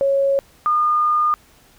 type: tone pair in turn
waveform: sine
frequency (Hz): 551 / 1217.1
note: C#5 / D#6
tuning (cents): -11 / -39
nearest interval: octave + major second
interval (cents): 1372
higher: second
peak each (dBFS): -14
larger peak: neither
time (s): 0.01-0.39 / 0.66-1.34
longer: second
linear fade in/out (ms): 0
effects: pink hiss -52 dBFS RMS until 1.78 s